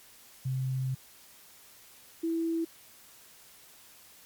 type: tone pair in turn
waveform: sine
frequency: 130.9 / 329.8 Hz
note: C3 / E4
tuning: +1 / +1 cents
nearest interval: octave + major third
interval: 1600 cents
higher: second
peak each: -28 / -27 dBFS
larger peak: second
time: 0.45-0.95 / 2.23-2.65 s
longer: first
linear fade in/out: 10 ms
effects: white hiss -55 dBFS RMS until 4.25 s + MP3 96 kbps